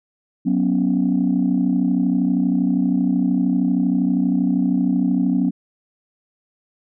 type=chord; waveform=sine; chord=F# suspended fourth; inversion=none; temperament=equal with one note detuned; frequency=185 / 244.4 / 277.2 Hz; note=F#3 / B3 / C#4; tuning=0 / -18 / 0 cents; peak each=-19 dBFS; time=0.45-5.51 s; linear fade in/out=20 ms; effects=tanh soft clip ceiling -9 dBFS